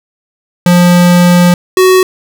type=tone pair in turn; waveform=square; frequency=176.4 / 372.3 Hz; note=F3 / F#4; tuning=+18 / +11 cents; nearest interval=octave + minor second; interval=1293 cents; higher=second; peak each=-4 dBFS; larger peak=neither; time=0.66-1.54 / 1.77-2.03 s; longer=first; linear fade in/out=2 ms; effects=none